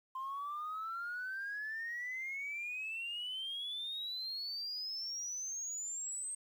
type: exponential sweep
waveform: sine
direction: up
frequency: 1040 to 8400 Hz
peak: -37 dBFS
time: 0.15-6.35 s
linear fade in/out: 5 ms
effects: tanh soft clip ceiling -35 dBFS + 11-bit